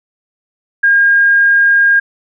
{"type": "tone", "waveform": "sine", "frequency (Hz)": 1618, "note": "G#6", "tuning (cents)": -46, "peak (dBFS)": -6, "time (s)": [0.83, 2], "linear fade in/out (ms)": 10, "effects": []}